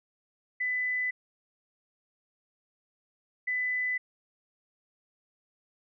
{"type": "tone pair in turn", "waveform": "sine", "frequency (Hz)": [2000, 2000], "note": ["B6", "B6"], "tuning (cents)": [21, 21], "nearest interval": "unison", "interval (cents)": 0, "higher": "neither", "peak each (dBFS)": -27, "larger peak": "neither", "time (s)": [[0.6, 1.11], [3.47, 3.98]], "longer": "neither", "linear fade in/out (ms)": 10, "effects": []}